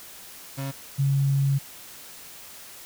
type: tone pair in turn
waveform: 35% pulse / sine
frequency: 136.8 / 138.07 Hz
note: C#3 / C#3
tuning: -23 / -7 cents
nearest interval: unison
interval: 16 cents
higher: second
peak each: -27 / -19 dBFS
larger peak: second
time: 0.57-0.72 / 0.98-1.59 s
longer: second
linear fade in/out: 20 ms
effects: white hiss -44 dBFS RMS until 2.85 s